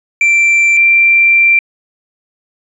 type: tone pair in turn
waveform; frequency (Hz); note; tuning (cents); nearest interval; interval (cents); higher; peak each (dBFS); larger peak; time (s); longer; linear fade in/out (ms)
triangle / sine; 2349 / 2358; D7 / D7; 0 / +6; unison; 6; second; -5; neither; 0.21-0.77 / 0.77-1.59; second; 2
effects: resampled to 22050 Hz